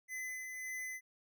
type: tone with tremolo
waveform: square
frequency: 2024 Hz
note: B6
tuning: 42 cents sharp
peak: -40 dBFS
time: 0.08-1.01 s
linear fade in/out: 50 ms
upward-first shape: sine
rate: 1.8 Hz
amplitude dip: 35%
effects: none